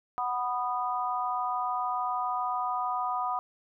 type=chord; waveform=sine; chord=B major; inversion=second; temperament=just; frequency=740.8 / 987.8 / 1234.7 Hz; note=F#5 / B5 / D#6; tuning=+2 / 0 / -14 cents; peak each=-32 dBFS; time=0.18-3.39 s; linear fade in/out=0 ms; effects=none